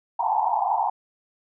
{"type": "band-pass noise", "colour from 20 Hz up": "white", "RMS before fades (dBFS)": -23, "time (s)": [0.19, 0.9], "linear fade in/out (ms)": 5, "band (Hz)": [730, 960], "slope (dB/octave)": 96, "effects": []}